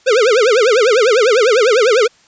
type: tone with vibrato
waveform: square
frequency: 466.2 Hz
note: A#4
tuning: in tune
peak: -9 dBFS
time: 0.06-2.08 s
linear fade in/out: 20 ms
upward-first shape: triangle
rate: 10 Hz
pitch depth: 270 cents each way
effects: white hiss -50 dBFS RMS until 2.27 s + resampled to 16000 Hz